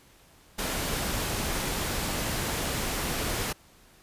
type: noise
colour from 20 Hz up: pink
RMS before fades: -30 dBFS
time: 0.58-3.53 s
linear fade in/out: 10 ms
effects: pink hiss -57 dBFS RMS until 4.02 s + resampled to 32000 Hz